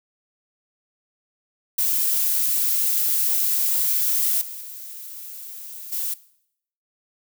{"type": "noise with level steps", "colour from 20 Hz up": "violet", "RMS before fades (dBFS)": [-21, -35, -37, -26], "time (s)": [1.78, 6.14], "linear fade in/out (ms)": 5, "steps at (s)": [4.41, 4.61, 5.92], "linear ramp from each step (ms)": 5, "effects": ["noise-tail reverb RT60 0.7 s tail -19 dB re dry"]}